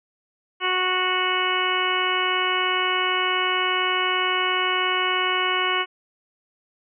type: harmonic tone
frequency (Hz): 368.4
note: F#4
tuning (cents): -7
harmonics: 1 / 2 / 3 / 4 / 5 / 6 / 7 / 8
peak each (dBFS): -29 / -32 / -25 / -29 / -32 / -27 / -33 / -26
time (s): 0.6-5.86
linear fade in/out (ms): 50
effects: none